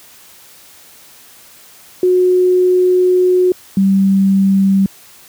sine tone pair in turn, 364.7 / 194.31 Hz, F#4 / G3, -25 / -15 cents, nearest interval major seventh, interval 1090 cents, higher first, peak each -8 dBFS, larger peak neither, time 2.03-3.52 / 3.77-4.86 s, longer first, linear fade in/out 2 ms, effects white hiss -42 dBFS RMS until 5.28 s + high-pass 60 Hz 12 dB/octave

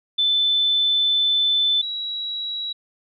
sine tone pair in turn, 3520 / 3885 Hz, A7 / B7, 0 / -29 cents, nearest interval major second, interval 171 cents, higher second, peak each -16 / -25 dBFS, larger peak first, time 0.18-1.82 / 1.82-2.73 s, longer first, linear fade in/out 10 ms, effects none

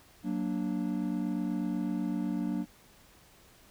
triangle chord, Gb augmented, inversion none, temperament equal, 185 / 233.1 / 293.7 Hz, Gb3 / Bb3 / D4, 0 / 0 / 0 cents, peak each -32 dBFS, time 0.23-2.66 s, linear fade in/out 50 ms, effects pink hiss -59 dBFS RMS until 3.7 s

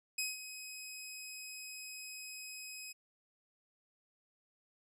15% pulse tone with ADSR envelope, 2531 Hz, D#7, 29 cents sharp, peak -26 dBFS, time 0.18-2.93 s, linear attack 6 ms, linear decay 180 ms, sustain -12 dB, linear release 15 ms, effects none

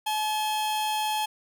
45% pulse tone pair together, 857 / 3218 Hz, A5 / G7, -46 / +45 cents, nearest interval octave + major seventh, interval 2291 cents, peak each -26 / -33 dBFS, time 0.06-1.26 s, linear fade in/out 10 ms, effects none

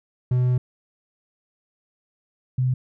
triangle / sine tone pair in turn, 125.2 / 127.83 Hz, B2 / C3, +24 / -40 cents, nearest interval unison, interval 36 cents, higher second, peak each -15 / -18 dBFS, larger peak first, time 0.31-0.58 / 2.58-2.74 s, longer first, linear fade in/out 5 ms, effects none

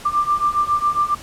sine beating tone pair, 1180 / 1187.3 Hz, D6 / D6, +8 / +19 cents, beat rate 7.3 Hz, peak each -20 / -18 dBFS, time 0.05-1.15 s, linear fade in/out 10 ms, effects pink hiss -38 dBFS RMS until 1.22 s + low-pass 11000 Hz 12 dB/octave

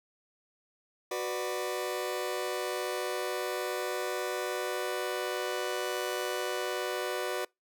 sawtooth chord, B minor, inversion second, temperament just, 370.4 / 493.9 / 592.7 Hz, F#4 / B4 / D5, +2 / 0 / +16 cents, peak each -31 / -32 / -33 dBFS, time 1.11-7.45 s, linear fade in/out 5 ms, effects noise-tail reverb RT60 0.2 s tail -26 dB re dry

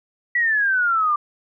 sine exponential sweep, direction down, 1958 to 1174.7 Hz, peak -16 dBFS, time 0.35-1.16 s, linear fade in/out 5 ms, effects none

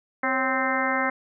harmonic tone with a mistuned harmonic, 260.5 Hz, C4, 7 cents flat, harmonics 1 / 2 / 3 / 4 / 5 / 6 / 7 / 8, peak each -30 / -30 / -30 / -30 / -30 / -30 / -30 / -30 dBFS, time 0.23-1.1 s, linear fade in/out 5 ms, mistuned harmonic 2, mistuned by +71 cents, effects none

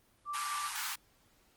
sine tone, 1173 Hz, D6, 2 cents flat, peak -35 dBFS, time 0.25-0.71 s, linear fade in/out 50 ms
pink high-pass noise, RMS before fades -38 dBFS, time 0.33-0.96 s, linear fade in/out 20 ms, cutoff 830 Hz, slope 96 dB/octave
effects pink hiss -68 dBFS RMS until 1.56 s + Opus 24 kbps

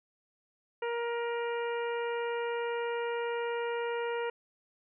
harmonic tone with a mistuned harmonic, 470.8 Hz, A#4, 17 cents sharp, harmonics 1 / 2 / 3 / 4 / 5 / 6, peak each -32 / -38 / -42 / -44 / -46 / -48 dBFS, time 0.82-4.3 s, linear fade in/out 5 ms, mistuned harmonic 5, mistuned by +15 cents, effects none

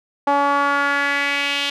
sawtooth tone with band-pass filter sweep, 283.2 Hz, C#4, 37 cents sharp, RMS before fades -19 dBFS, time 0.27-1.7 s, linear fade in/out 5 ms, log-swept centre 860 to 3200 Hz, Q 2.9, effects none

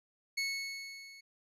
25% pulse tone with level ramp, 2200 Hz, C#7, 14 cents flat, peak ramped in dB -27 to -48 dBFS, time 0.37-1.21 s, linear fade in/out 10 ms, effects low-pass 10000 Hz 12 dB/octave

